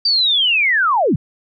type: linear sweep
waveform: sine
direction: down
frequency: 4700 to 103.83 Hz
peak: -12 dBFS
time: 0.05-1.16 s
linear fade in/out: 5 ms
effects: none